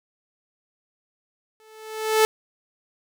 sawtooth tone with exponential growth, 436.7 Hz, A4, 13 cents flat, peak -9 dBFS, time 1.6-2.25 s, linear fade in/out 0 ms, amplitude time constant 140 ms, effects none

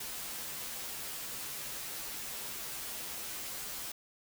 white noise with comb filter, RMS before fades -41 dBFS, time 0-3.92 s, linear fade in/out 5 ms, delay 11 ms, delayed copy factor -0.75, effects none

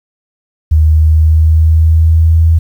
sine tone with pitch glide, 77.78 to 81.6 Hz, D#2 to E2, 0 to -17 cents, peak -4 dBFS, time 0.71-2.59 s, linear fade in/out 10 ms, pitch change +83 cents, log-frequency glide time 0.81-2.46 s, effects 7-bit

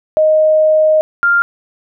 sine tone pair in turn, 622.3 / 1397 Hz, D#5 / F6, 0 / 0 cents, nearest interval octave + major second, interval 1400 cents, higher second, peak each -7 / -8 dBFS, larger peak first, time 0.17-1.01 / 1.23-1.42 s, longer first, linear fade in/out 0 ms, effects none

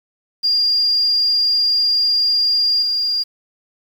sine tone with level steps, 4808 Hz, D8, 40 cents sharp, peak -13 / -16 dBFS, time 0.43-3.24 s, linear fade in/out 20 ms, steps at 2.82 s, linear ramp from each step 5 ms, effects 7-bit

